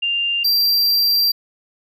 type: tone pair in turn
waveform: sine / square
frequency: 2794 / 4719 Hz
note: F7 / D8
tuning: 0 / +7 cents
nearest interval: major sixth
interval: 907 cents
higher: second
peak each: -17 / -14 dBFS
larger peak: second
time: 0.02-0.44 / 0.44-1.32 s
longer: second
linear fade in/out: 10 ms
effects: none